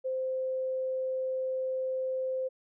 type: tone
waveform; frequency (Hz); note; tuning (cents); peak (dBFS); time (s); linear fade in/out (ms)
sine; 520; C5; -11; -29; 0.04-2.49; 20
effects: none